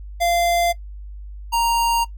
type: tone pair in turn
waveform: square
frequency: 691 / 931.9 Hz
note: F5 / A#5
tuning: -19 / -1 cents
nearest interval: perfect fourth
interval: 518 cents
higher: second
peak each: -17 dBFS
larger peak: neither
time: 0.2-0.73 / 1.52-2.05 s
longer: neither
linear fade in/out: 20 ms
effects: noise-tail reverb RT60 0.1 s tail -19 dB re dry + added 50 Hz sine -32 dBFS peak until 2.17 s